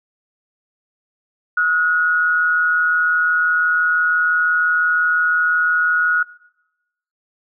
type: tone pair together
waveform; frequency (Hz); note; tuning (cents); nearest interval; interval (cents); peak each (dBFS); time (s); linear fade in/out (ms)
sine; 1284 / 1449.8; E6 / F#6; -46 / -36; major second; 210; -24 / -14; 1.57-6.23; 5
effects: noise-tail reverb RT60 0.9 s tail -20 dB re dry